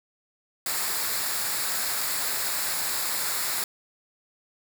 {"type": "noise with comb filter", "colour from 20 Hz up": "white", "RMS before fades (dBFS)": -28, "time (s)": [0.66, 3.64], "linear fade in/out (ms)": 2, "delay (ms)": 0.33, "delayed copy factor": -0.55, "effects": []}